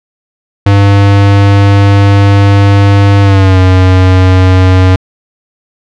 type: tone with pitch glide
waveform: square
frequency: 100 to 92.77 Hz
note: G2 to F#2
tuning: +35 to +5 cents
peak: -3 dBFS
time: 0.66-4.96 s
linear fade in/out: 5 ms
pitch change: -130 cents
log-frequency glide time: 3.22-3.59 s
effects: low-pass 4000 Hz 12 dB/octave